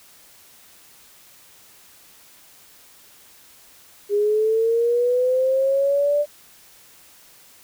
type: linear sweep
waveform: sine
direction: up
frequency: 405.7 to 591 Hz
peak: -16 dBFS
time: 4.09-6.26 s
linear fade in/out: 50 ms
effects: white hiss -50 dBFS RMS until 7.63 s